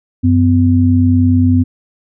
sine tone pair together, 94.28 / 253 Hz, F#2 / B3, +33 / +42 cents, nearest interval octave + perfect fourth, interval 1709 cents, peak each -10 dBFS, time 0.23-1.64 s, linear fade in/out 20 ms, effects none

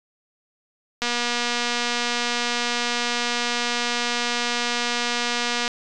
click train, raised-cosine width 0.2 ms, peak -7 dBFS, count 1119, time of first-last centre 1.02-5.678 s, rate 240 Hz, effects resampled to 24000 Hz

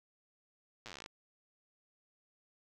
slowing click train, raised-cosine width 0.2 ms, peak -29 dBFS, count 16, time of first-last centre 0.86-1.061 s, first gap 8 ms, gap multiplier 1.07, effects none

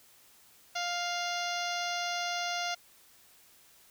harmonic tone with a mistuned harmonic, 701 Hz, F5, 6 cents sharp, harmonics 1 / 2 / 3 / 4 / 5 / 6 / 7 / 8 / 9, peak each -35 / -38 / -40 / -41 / -42 / -43 / -43 / -44 / -45 dBFS, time 0.75-2.75 s, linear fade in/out 10 ms, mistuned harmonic 5, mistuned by -26 cents, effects white hiss -60 dBFS RMS until 3.9 s

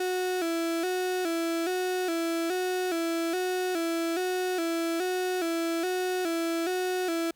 35% pulse tone with vibrato, 349.2 Hz, F4, in tune, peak -25 dBFS, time 0-7.31 s, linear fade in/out 5 ms, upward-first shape square, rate 1.2 Hz, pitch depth 86 cents each way, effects pink hiss -69 dBFS RMS until 7.35 s

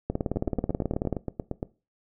two click trains, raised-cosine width 2 ms, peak -16 / -13 dBFS, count 12 / 20, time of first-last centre 0.36-1.629 / 0.1-1.127 s, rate 8.67 / 18.5 Hz, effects noise-tail reverb RT60 0.3 s tail -19 dB re dry

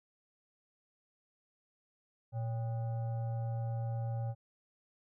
sine tone with frequency modulation, 116.54 Hz, A#2, in tune, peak -33 dBFS, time 2.32-4.35 s, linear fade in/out 50 ms, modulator 675 Hz, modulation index 0.38, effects none

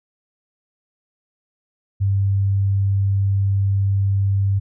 sine tone, 98.5 Hz, G2, 9 cents sharp, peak -15 dBFS, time 2-4.6 s, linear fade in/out 20 ms, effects none

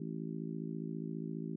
harmonic tone, 54.8 Hz, A1, 6 cents flat, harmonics 3 / 4 / 5 / 6 / 7, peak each -41 / -43 / -45 / -47 / -48 dBFS, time 0-1.56 s, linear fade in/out 5 ms, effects none

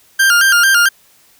40% pulse tone with vibrato, 1493 Hz, F#6, 15 cents sharp, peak -7 dBFS, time 0.19-0.89 s, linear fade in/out 10 ms, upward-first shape square, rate 4.5 Hz, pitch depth 100 cents each way, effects white hiss -50 dBFS RMS until 1.39 s

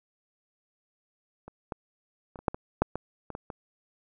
clicks, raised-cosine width 1 ms, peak -29 / -19 / -26 / -30 / -9 / -21 / -7 / -17 / -24 / -22 / -23 dBFS, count 11, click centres 1.48 / 1.722 / 2.358 / 2.39 / 2.482 / 2.545 / 2.82 / 2.956 / 3.303 / 3.351 / 3.502 s, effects none

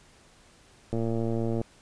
click train, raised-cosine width 2 ms, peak -17 dBFS, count 79, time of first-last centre 0.93-1.614 s, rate 114 Hz, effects pink hiss -57 dBFS RMS until 1.81 s + resampled to 22050 Hz

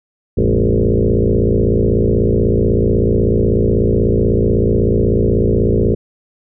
sine tone with frequency modulation, 156.4 Hz, D#3, 9 cents sharp, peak -10 dBFS, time 0.37-5.95 s, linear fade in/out 10 ms, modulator 56.2 Hz, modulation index 5.7, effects none

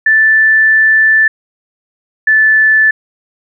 sine tone pair in turn, 1760 / 1748.9 Hz, A6 / A6, 0 / -11 cents, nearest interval unison, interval 11 cents, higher first, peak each -5 dBFS, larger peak neither, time 0.06-1.28 / 2.27-2.91 s, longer first, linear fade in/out 5 ms, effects none

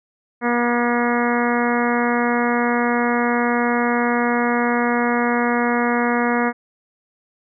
harmonic tone, 239.9 Hz, A#3, 50 cents sharp, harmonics 1 / 2 / 3 / 4 / 5 / 6 / 7 / 8 / 9, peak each -20 / -23 / -25 / -26 / -27 / -28 / -28 / -29 / -30 dBFS, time 0.41-6.53 s, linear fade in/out 50 ms, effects none

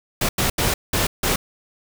pink noise bursts at uneven times, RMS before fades -20 dBFS, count 5, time 0.21-0.29 / 0.38-0.5 / 0.58-0.74 / 0.93-1.07 / 1.23-1.36 s, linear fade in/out 5 ms, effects none

